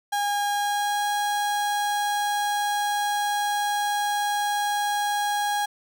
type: tone with pitch glide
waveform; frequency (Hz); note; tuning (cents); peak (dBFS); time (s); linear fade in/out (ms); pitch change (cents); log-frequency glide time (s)
35% pulse; 817 to 823.6; G#5 to G#5; -29 to -15; -21; 0.12-5.66; 10; +14; 0.5-1.07
effects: none